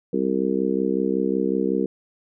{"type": "harmonic tone", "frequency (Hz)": 65.41, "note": "C2", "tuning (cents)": 0, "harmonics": [3, 4, 5, 6, 7], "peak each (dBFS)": [-26, -26, -26, -26, -26], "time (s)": [0.13, 1.86], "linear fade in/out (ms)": 5, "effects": []}